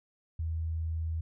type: tone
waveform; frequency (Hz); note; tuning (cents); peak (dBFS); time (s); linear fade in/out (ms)
sine; 81; E2; -30; -30; 0.39-1.21; 5
effects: none